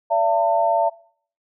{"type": "tone cluster", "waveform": "sine", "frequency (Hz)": [578, 675, 901], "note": ["D5", "E5", "A5"], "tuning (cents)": [-28, 41, 41], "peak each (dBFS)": [-24, -18, -20], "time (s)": [0.1, 0.9], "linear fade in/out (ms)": 20, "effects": ["noise-tail reverb RT60 0.5 s tail -20 dB re dry"]}